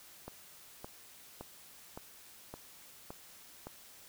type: click train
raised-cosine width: 1 ms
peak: -29 dBFS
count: 7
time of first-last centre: 0.28-3.67 s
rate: 1.77 Hz
effects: white hiss -56 dBFS RMS until 4.08 s